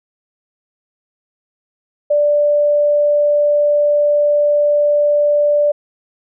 sine tone, 587.3 Hz, D5, in tune, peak -10 dBFS, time 2.1-5.72 s, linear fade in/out 10 ms, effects none

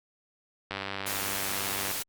click train, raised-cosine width 0.3 ms, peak -17 dBFS, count 119, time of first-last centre 0.71-1.913 s, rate 98.1 Hz
white noise, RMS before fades -33 dBFS, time 1.06-2.03 s, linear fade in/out 10 ms
effects Opus 48 kbps

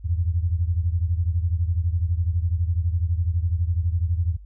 sine beating tone pair, 82.7 / 94.7 Hz, E2 / F#2, +6 / +41 cents, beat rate 12 Hz, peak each -21 / -25 dBFS, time 0.04-4.37 s, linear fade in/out 20 ms, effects added 50 Hz sine -40 dBFS peak until 4.45 s

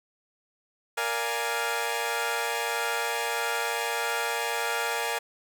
15% pulse chord, Bb dominant seventh, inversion none, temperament equal, 466.2 / 587.3 / 698.5 / 830.6 Hz, Bb4 / D5 / F5 / Ab5, 0 / 0 / 0 / 0 cents, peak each -25 / -29 / -28 / -25 dBFS, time 0.97-5.19 s, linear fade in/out 10 ms, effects none

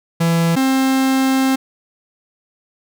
45% pulse tone pair in turn, 167 / 265.1 Hz, E3 / C4, +23 / +23 cents, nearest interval minor sixth, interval 800 cents, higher second, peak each -13 dBFS, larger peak neither, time 0.2-0.56 / 0.56-1.56 s, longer second, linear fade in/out 10 ms, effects none

